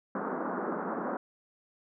pink band-pass noise, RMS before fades -34 dBFS, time 0.15-1.17 s, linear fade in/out 2 ms, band 190 to 1500 Hz, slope 48 dB/octave, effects none

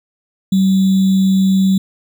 sine tone with sample-and-hold, 191.3 Hz, G3, 42 cents flat, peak -9 dBFS, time 0.52-1.78 s, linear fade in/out 5 ms, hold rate 3675 Hz, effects none

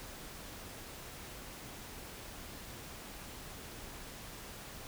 silence, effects pink hiss -48 dBFS RMS until 4.87 s

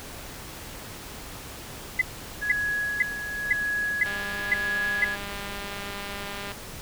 sine tone bursts, 2017 Hz, B6, 36 cents sharp, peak -17 dBFS, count 7, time 1.99-5.045 s, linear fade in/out 5 ms, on 25 ms, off 480 ms
sine tone with tremolo, 1674 Hz, G#6, 13 cents sharp, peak -24 dBFS, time 2.41-5.16 s, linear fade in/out 20 ms, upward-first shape sine, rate 0.93 Hz, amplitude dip 55%
click train, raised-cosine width 0.3 ms, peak -20 dBFS, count 495, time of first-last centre 4.06-6.518 s, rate 201 Hz
effects pink hiss -40 dBFS RMS until 6.81 s

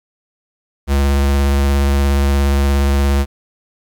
square tone with vibrato, 69.7 Hz, C#2, 10 cents sharp, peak -12 dBFS, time 0.87-3.26 s, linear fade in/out 50 ms, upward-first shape square, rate 17 Hz, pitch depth 16 cents each way, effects 9-bit

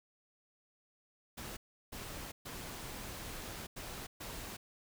pink noise bursts at uneven times, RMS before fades -45 dBFS, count 5, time 1.37-1.57 / 1.92-2.32 / 2.45-3.67 / 3.76-4.07 / 4.2-4.57 s, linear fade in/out 10 ms, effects none

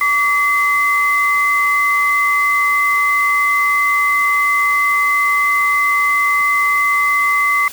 sine tone pair together, 1146 / 2049 Hz, D6 / C7, -43 / -37 cents, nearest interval minor seventh, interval 1006 cents, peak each -15 / -14 dBFS, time 0.01-7.68 s, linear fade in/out 2 ms, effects white hiss -33 dBFS RMS until 7.72 s

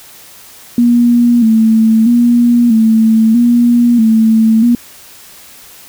sine tone with vibrato, 230.6 Hz, A#3, 19 cents flat, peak -5 dBFS, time 0.78-4.75 s, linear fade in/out 2 ms, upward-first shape square, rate 0.78 Hz, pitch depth 63 cents each way, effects white hiss -37 dBFS RMS until 5.88 s

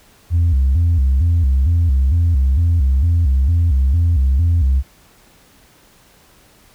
sine tone with vibrato, 75.2 Hz, D2, 42 cents sharp, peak -9 dBFS, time 0.3-4.83 s, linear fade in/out 50 ms, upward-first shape square, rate 2.2 Hz, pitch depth 210 cents each way, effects tanh soft clip ceiling -9 dBFS + pink hiss -50 dBFS RMS until 6.74 s

